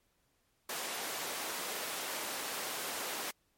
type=high-pass noise; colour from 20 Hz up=pink; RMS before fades=-39 dBFS; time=0.69-3.31 s; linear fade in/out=5 ms; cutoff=440 Hz; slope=12 dB/octave; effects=pink hiss -75 dBFS RMS until 3.57 s + MP3 64 kbps